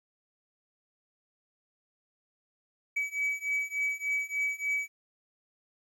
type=beating tone pair; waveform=triangle; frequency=2280 / 2283.4 Hz; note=C#7 / D7; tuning=+48 / -49 cents; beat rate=3.4 Hz; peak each=-31 / -30 dBFS; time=2.96-4.88 s; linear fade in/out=10 ms; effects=11-bit